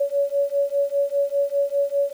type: beating tone pair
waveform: sine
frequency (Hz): 561 / 566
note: C#5 / C#5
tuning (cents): +21 / +36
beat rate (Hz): 5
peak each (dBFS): -22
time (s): 0-2.13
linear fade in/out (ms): 10
effects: 8-bit